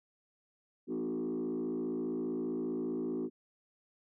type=tone with frequency modulation; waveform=sine; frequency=311.1 Hz; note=D#4; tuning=in tune; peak=-31 dBFS; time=0.87-3.3 s; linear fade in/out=50 ms; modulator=55.1 Hz; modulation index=1.6; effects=tanh soft clip ceiling -30 dBFS